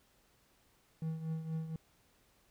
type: tone with tremolo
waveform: triangle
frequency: 160.3 Hz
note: E3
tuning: 48 cents flat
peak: -31 dBFS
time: 1.02-1.76 s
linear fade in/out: 2 ms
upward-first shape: triangle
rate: 4.2 Hz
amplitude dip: 70%
effects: pink hiss -70 dBFS RMS until 2.5 s